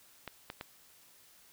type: clicks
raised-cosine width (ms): 0.3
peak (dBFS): -24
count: 3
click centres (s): 0.277 / 0.501 / 0.611
effects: white hiss -61 dBFS RMS until 1.52 s